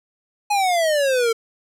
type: exponential sweep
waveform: square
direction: down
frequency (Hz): 842 to 446.2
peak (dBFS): -17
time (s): 0.5-1.33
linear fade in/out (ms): 10
effects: low-pass 12000 Hz 12 dB/octave